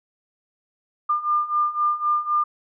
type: beating tone pair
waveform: sine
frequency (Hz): 1199 / 1202.9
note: D6 / D6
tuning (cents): +36 / +41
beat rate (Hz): 3.9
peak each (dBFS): -24 / -21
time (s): 1.09-2.44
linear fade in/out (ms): 10
effects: none